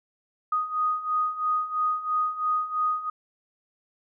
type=beating tone pair; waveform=sine; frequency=1242 / 1245 Hz; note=D#6 / D#6; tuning=-3 / +1 cents; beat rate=3 Hz; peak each=-29 / -25 dBFS; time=0.52-3.1 s; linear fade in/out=5 ms; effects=none